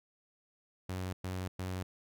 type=tone bursts; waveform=sawtooth; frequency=92.5 Hz; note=F#2; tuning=in tune; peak=-32 dBFS; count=3; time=0.89-1.83 s; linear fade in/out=5 ms; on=240 ms; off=110 ms; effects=none